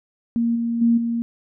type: tone with level steps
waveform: sine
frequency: 233.1 Hz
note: A#3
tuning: in tune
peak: -17 / -20 / -13 / -20 dBFS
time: 0.36-1.22 s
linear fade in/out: 0 ms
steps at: 0.55 / 0.81 / 0.97 s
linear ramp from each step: 10 ms
effects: none